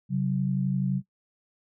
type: tone pair together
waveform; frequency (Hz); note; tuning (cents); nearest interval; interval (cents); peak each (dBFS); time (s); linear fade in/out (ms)
sine; 135.67 / 187.5; C#3 / F#3; -37 / +23; tritone; 560; -26; 0.09-1.02; 50
effects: noise-tail reverb RT60 0.1 s tail -19 dB re dry